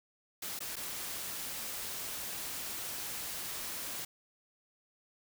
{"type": "noise with dropouts", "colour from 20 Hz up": "white", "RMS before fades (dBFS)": -40, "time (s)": [0.42, 4.05], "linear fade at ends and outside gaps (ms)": 5, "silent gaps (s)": [[0.591, 0.604], [0.758, 0.765]], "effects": []}